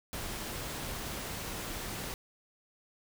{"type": "noise", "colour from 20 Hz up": "pink", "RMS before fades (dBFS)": -39, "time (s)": [0.13, 2.14], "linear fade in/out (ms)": 0, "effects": []}